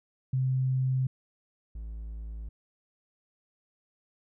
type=tone pair in turn; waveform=sine / triangle; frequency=130.3 / 54.93 Hz; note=C3 / A1; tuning=-7 / -2 cents; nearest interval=octave + minor third; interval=1495 cents; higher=first; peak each=-24 / -34 dBFS; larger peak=first; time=0.33-1.07 / 1.75-2.49 s; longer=neither; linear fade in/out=5 ms; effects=none